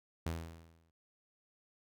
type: tone with exponential decay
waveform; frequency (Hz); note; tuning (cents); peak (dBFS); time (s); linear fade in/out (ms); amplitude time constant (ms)
sawtooth; 82.41; E2; 0; -30; 0.26-0.91; 5; 140
effects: none